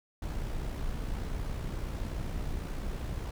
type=noise with amplitude modulation; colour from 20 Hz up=brown; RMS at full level=-33 dBFS; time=0.22-3.31 s; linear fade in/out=5 ms; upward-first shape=sine; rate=61.3 Hz; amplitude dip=40%; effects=none